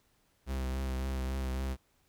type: tone with vibrato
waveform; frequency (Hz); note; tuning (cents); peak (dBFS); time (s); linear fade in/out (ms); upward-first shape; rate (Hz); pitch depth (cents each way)
45% pulse; 65.5; C2; +2; -32; 0.46-1.77; 50; triangle; 3.6; 31
effects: pink hiss -71 dBFS RMS until 2.08 s